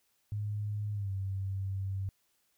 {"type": "tone with pitch glide", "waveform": "sine", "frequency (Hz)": [104.3, 96.75], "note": ["G#2", "G2"], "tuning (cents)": [8, -22], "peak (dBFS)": -32, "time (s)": [0.32, 2.09], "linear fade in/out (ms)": 0, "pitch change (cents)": -130, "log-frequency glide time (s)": [0.93, 1.11], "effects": ["white hiss -74 dBFS RMS until 2.57 s"]}